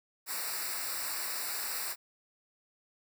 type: noise with comb filter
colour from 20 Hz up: white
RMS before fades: -36 dBFS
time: 0.26-1.96 s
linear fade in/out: 50 ms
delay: 0.31 ms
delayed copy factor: -0.95
effects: none